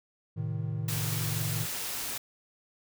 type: chord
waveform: triangle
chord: A diminished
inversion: none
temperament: equal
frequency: 110 / 130.81 / 155.56 Hz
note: A2 / C3 / Eb3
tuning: 0 / 0 / 0 cents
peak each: -31 / -37 / -32 dBFS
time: 0.36-1.66 s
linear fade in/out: 20 ms
type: noise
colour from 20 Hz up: white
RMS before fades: -35 dBFS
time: 0.88-2.18 s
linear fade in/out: 5 ms
effects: none